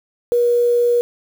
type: tone with quantisation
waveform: sine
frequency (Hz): 480.1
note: B4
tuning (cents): -49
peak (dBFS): -12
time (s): 0.32-1.01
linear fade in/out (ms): 0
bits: 6
effects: none